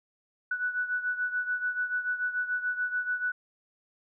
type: beating tone pair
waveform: sine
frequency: 1480 / 1486.9 Hz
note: F#6 / F#6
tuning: 0 / +8 cents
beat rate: 6.9 Hz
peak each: -29 / -34 dBFS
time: 0.51-3.32 s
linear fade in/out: 5 ms
effects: none